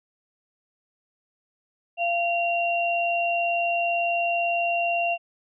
sine tone pair together, 689.5 / 2758 Hz, F5 / F7, -22 / -22 cents, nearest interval 2 octaves, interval 2400 cents, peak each -23 / -26 dBFS, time 1.97-5.18 s, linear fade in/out 50 ms, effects none

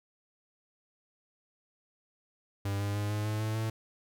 45% pulse tone with pitch steps, 99.9 / 101.65 / 103.42 / 105.23 / 107.07 / 108.94 / 110.85 Hz, G2 / G#2 / G#2 / G#2 / A2 / A2 / A2, +33 / -37 / -7 / +23 / -47 / -17 / +13 cents, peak -30 dBFS, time 2.65-3.7 s, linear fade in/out 5 ms, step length 150 ms, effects none

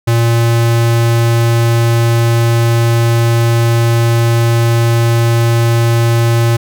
square tone, 116.5 Hz, A#2, 1 cent flat, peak -9 dBFS, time 0.07-6.57 s, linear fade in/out 10 ms, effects none

